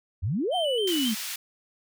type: exponential two-way sweep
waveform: sine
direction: up then down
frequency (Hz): 78.7 to 753 to 205.3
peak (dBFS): -24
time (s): 0.22-1.15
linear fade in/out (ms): 20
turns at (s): 0.55
type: tone with vibrato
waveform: triangle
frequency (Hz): 3040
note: F#7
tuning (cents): +46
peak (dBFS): -27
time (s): 0.51-1.13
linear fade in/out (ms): 50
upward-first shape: square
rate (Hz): 3.7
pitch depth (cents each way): 42
type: high-pass noise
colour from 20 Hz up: pink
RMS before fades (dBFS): -34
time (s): 0.87-1.36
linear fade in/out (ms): 5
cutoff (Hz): 2300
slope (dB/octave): 12
effects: none